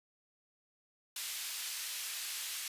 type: high-pass noise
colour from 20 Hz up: pink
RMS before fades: -40 dBFS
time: 1.16-2.68 s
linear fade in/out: 2 ms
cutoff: 2700 Hz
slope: 12 dB/octave
effects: resampled to 32000 Hz